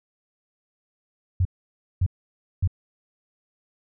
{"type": "tone bursts", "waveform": "sine", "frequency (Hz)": 91.5, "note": "F#2", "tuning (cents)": -19, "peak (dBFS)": -17, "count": 3, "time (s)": [1.4, 2.676], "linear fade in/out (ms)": 5, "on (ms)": 52, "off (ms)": 560, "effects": []}